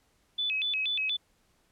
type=tone with vibrato; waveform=sine; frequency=2982 Hz; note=F#7; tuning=13 cents sharp; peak=-27 dBFS; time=0.38-1.17 s; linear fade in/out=10 ms; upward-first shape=square; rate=4.2 Hz; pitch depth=270 cents each way; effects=pink hiss -69 dBFS RMS until 1.71 s + low-pass 12000 Hz 12 dB/octave